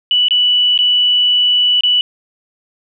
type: tone with dropouts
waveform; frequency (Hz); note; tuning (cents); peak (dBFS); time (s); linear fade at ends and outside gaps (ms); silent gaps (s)
sine; 2960; F#7; 0; -9; 0.11-2.01; 1; 0.284-0.308 / 0.777-0.789 / 1.808-1.835
effects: none